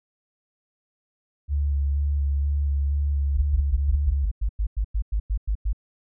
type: tone with vibrato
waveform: sine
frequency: 71.1 Hz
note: C#2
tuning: 45 cents sharp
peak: -20 dBFS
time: 1.48-4.28 s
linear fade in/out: 50 ms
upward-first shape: square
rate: 2.1 Hz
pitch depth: 19 cents each way
type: tone bursts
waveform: sine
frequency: 51.91 Hz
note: G#1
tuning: in tune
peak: -20 dBFS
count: 14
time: 3.35-5.731 s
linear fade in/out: 10 ms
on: 80 ms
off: 97 ms
effects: none